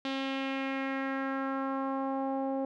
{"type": "tone with low-pass filter sweep", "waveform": "sawtooth", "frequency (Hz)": 269.4, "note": "C#4", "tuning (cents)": -49, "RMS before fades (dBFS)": -33, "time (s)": [0.05, 2.65], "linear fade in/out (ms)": 2, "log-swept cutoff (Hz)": [3600, 660], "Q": 2.5, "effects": []}